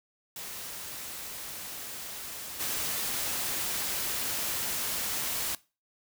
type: noise with level steps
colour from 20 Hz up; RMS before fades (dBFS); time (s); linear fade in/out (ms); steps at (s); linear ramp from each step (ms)
white; -40 / -32; 0.36-5.55; 2; 2.59; 20
effects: noise-tail reverb RT60 0.3 s tail -20 dB re dry